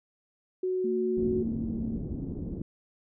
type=tone with pitch glide; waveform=sine; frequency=370 to 367.7 Hz; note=F#4 to F#4; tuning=0 to -11 cents; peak=-26 dBFS; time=0.63-1.43 s; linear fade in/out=5 ms; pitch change=-11 cents; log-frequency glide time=0.78-0.97 s
type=tone; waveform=sine; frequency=226.9 Hz; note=A#3; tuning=47 cents flat; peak=-31 dBFS; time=0.84-1.97 s; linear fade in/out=5 ms
type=low-pass noise; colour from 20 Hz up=white; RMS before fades=-35 dBFS; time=1.17-2.62 s; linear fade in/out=5 ms; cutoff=300 Hz; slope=24 dB/octave
effects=none